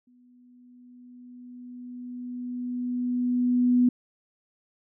sine tone with exponential growth, 246.9 Hz, B3, in tune, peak -16 dBFS, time 0.07-3.89 s, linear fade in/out 5 ms, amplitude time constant 830 ms, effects none

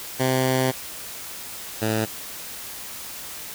10% pulse tone pair in turn, 130 / 109.32 Hz, C3 / A2, -11 / -11 cents, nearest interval minor third, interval 300 cents, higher first, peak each -11 / -13 dBFS, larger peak first, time 0.19-0.72 / 1.81-2.06 s, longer first, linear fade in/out 20 ms, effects white hiss -36 dBFS RMS until 3.54 s

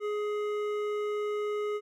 sine tone with hard clipping, 418.3 Hz, G#4, 12 cents sharp, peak -31 dBFS, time 0-1.81 s, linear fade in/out 50 ms, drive 11 dB, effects none

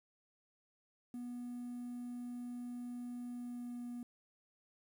triangle tone with pitch glide, 243.8 to 241.8 Hz, B3 to B3, -22 to -36 cents, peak -39 dBFS, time 1.14-4.03 s, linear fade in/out 2 ms, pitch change -14 cents, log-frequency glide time 3.27-3.89 s, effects tanh soft clip ceiling -36 dBFS + 11-bit

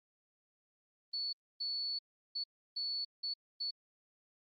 sine tone bursts at uneven times, 4435 Hz, C#8, in tune, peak -35 dBFS, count 6, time 1.13-1.33 / 1.6-1.99 / 2.35-2.44 / 2.76-3.05 / 3.23-3.34 / 3.6-3.71 s, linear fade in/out 10 ms, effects Opus 32 kbps

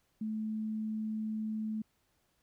sine tone, 217.2 Hz, A3, 22 cents flat, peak -33 dBFS, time 0.21-1.82 s, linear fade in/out 5 ms, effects pink hiss -75 dBFS RMS until 2.42 s

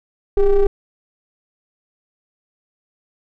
triangle ring-modulated tone, 192.7 Hz, G3, 29 cents flat, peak -5 dBFS, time 0.37-0.67 s, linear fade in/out 5 ms, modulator 208 Hz, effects none

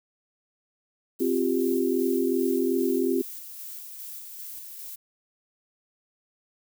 violet noise with tremolo, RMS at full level -39 dBFS, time 1.19-4.96 s, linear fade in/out 10 ms, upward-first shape square, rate 2.5 Hz, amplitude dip 25%
sine chord, C suspended fourth, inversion none, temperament equal, 261.6 / 349.2 / 392 Hz, C4 / F4 / G4, 0 / 0 / 0 cents, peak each -26 dBFS, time 1.2-3.22 s, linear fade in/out 10 ms
effects none

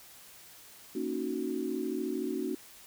sine chord, D# minor seventh, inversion second, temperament equal, 233.1 / 277.2 / 311.1 / 370 Hz, A#3 / C#4 / D#4 / F#4, 0 / 0 / 0 / 0 cents, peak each -38 / -36 / -37 / -35 dBFS, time 0.95-2.55 s, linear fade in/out 5 ms, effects white hiss -53 dBFS RMS until 2.86 s

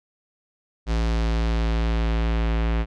square tone with low-pass filter sweep, 56.1 Hz, A1, 34 cents sharp, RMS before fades -22 dBFS, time 0.86-2.86 s, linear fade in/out 50 ms, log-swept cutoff 5300 to 2700 Hz, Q 1.2, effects none

